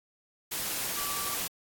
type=tone in noise; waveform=sine; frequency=1159 Hz; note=D6; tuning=23 cents flat; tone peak=-39 dBFS; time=0.96-1.35 s; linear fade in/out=10 ms; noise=white; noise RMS=-33 dBFS; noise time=0.51-1.48 s; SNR=-9 dB; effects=AAC 64 kbps